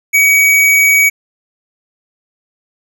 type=tone; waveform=square; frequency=2263 Hz; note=C#7; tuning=35 cents sharp; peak=-7 dBFS; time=0.13-1.1 s; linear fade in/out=20 ms; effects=none